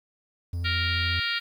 triangle tone with vibrato, 86.3 Hz, F2, 20 cents flat, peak -25 dBFS, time 0.53-1.2 s, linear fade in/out 5 ms, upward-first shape sine, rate 14 Hz, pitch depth 18 cents each way
harmonic tone, 466.2 Hz, A#4, in tune, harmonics 3 / 4 / 5 / 6 / 7 / 8 / 9 / 10, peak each -31 / -32 / -33 / -34 / -34 / -35 / -36 / -36 dBFS, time 0.64-1.4 s, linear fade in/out 20 ms
effects 9-bit

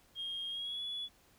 sine tone with pitch glide, 3238 to 3409 Hz, G#7 to G#7, -45 to +45 cents, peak -36 dBFS, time 0.15-1.09 s, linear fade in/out 50 ms, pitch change +90 cents, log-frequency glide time 0.5-0.83 s, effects tanh soft clip ceiling -33 dBFS + pink hiss -66 dBFS RMS until 1.38 s

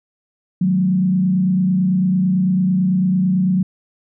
sine tone with frequency modulation, 185 Hz, F#3, in tune, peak -13 dBFS, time 0.61-3.63 s, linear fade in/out 5 ms, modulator 29 Hz, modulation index 0.61, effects none

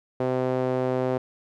sawtooth tone with band-pass filter, 128.3 Hz, C3, 34 cents flat, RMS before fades -25 dBFS, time 0.2-1.18 s, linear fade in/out 5 ms, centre 500 Hz, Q 1.6, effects none

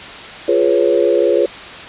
sine chord, C# dominant seventh, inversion first, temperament equal, 349.2 / 415.3 / 493.9 / 554.4 Hz, E#4 / G#4 / B4 / C#5, 0 / 0 / 0 / 0 cents, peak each -16 dBFS, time 0.48-1.46 s, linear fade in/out 5 ms, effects white hiss -31 dBFS RMS until 1.88 s + resampled to 8000 Hz

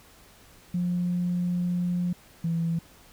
sine tone pair in turn, 177.1 / 166.5 Hz, F3 / E3, +24 / +18 cents, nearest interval minor second, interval 106 cents, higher first, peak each -23 / -23 dBFS, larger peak neither, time 0.74-2.13 / 2.44-2.79 s, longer first, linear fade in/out 5 ms, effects tanh soft clip ceiling -19 dBFS + pink hiss -54 dBFS RMS until 3.12 s

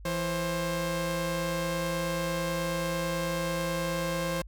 sawtooth tone pair together, 167.2 / 530.8 Hz, E3 / C5, +25 / +25 cents, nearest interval octave + minor sixth, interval 2000 cents, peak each -28 / -27 dBFS, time 0.05-4.42 s, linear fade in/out 5 ms, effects added 50 Hz sine -43 dBFS peak until 4.47 s

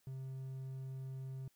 triangle tone, 132.4 Hz, C3, 21 cents sharp, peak -40 dBFS, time 0.07-1.48 s, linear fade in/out 2 ms, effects white hiss -75 dBFS RMS until 1.55 s

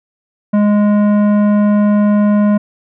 sine tone with tanh clipping, 207.3 Hz, G#3, 3 cents flat, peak -10 dBFS, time 0.53-2.58 s, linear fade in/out 10 ms, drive 13 dB, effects none

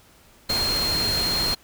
sine tone in noise, 4213 Hz, C8, 11 cents sharp, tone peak -22 dBFS, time 0.49-1.55 s, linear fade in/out 10 ms, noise pink, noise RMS -28 dBFS, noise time 0.49-1.55 s, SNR +3 dB, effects pink hiss -54 dBFS RMS until 1.63 s

